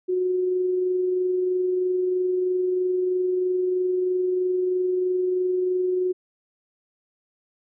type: tone with amplitude modulation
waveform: sine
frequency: 366 Hz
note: F#4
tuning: 19 cents flat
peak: -19 dBFS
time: 0.08-6.13 s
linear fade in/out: 20 ms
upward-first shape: sine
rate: 23.1 Hz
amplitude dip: 25%
effects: none